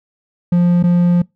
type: tone with dropouts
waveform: triangle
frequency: 175.2 Hz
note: F3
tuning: 6 cents sharp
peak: -7 dBFS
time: 0.52-1.22 s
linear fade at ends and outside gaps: 5 ms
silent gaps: 0.828-0.837 s
effects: noise-tail reverb RT60 0.2 s tail -24 dB re dry